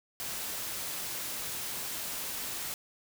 white noise, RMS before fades -37 dBFS, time 0.2-2.74 s, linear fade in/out 0 ms, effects none

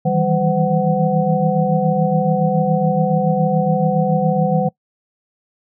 sine tone cluster, 158 / 165.1 / 195.5 / 510 / 746 Hz, D#3 / E3 / G3 / C5 / F#5, +27 / +3 / -4 / -44 / +14 cents, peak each -20 dBFS, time 0.05-4.69 s, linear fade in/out 10 ms, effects noise-tail reverb RT60 0.1 s tail -23 dB re dry

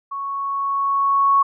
sine tone with level ramp, 1108 Hz, C#6, 1 cent flat, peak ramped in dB -25 to -11 dBFS, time 0.11-1.43 s, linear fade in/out 10 ms, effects none

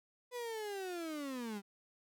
35% pulse linear sweep, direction down, 499.5 to 193.5 Hz, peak -38 dBFS, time 0.31-1.62 s, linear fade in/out 50 ms, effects none

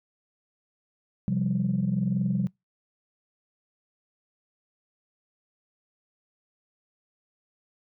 sine chord, C suspended fourth, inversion none, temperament equal, 130.81 / 174.61 / 196 Hz, C3 / F3 / G3, 0 / 0 / 0 cents, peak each -28 / -27 / -26 dBFS, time 1.28-2.47 s, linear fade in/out 0 ms, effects noise-tail reverb RT60 0.2 s tail -26 dB re dry + tanh soft clip ceiling -16 dBFS

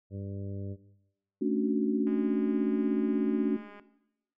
harmonic tone, 98.9 Hz, G2, 16 cents sharp, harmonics 1 / 2 / 3 / 4 / 5 / 6, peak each -36 / -42 / -46 / -48 / -50 / -52 dBFS, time 0.1-0.77 s, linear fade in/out 50 ms
sine chord, D major seventh, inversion second, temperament equal, 220 / 277.2 / 293.7 / 370 Hz, A3 / C#4 / D4 / F#4, 0 / 0 / 0 / 0 cents, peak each -31 dBFS, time 1.41-3.57 s, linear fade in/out 10 ms
click train, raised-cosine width 0.5 ms, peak -36 dBFS, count 355, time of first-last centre 2.07-3.797 s, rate 205 Hz
effects noise-tail reverb RT60 0.9 s tail -17 dB re dry

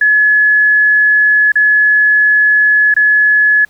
sine tone with dropouts, 1703 Hz, G#6, 43 cents sharp, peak -6 dBFS, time 0.01-3.65 s, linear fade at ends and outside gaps 5 ms, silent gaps 1.52-1.555 / 2.941-2.964 s, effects pink hiss -51 dBFS RMS until 3.69 s

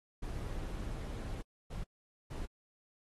brown noise bursts at uneven times, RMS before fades -40 dBFS, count 3, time 0.22-1.42 / 1.7-1.84 / 2.3-2.46 s, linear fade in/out 10 ms, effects AAC 32 kbps

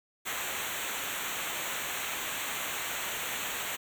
pink noise with comb filter, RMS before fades -35 dBFS, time 0.25-3.77 s, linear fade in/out 20 ms, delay 0.2 ms, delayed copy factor -0.95, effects none

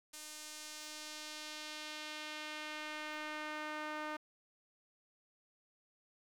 sawtooth tone with band-pass filter sweep, 304.8 Hz, D#4, 36 cents flat, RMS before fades -45 dBFS, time 0.13-4.17 s, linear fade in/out 10 ms, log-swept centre 8200 to 1300 Hz, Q 1, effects 11-bit

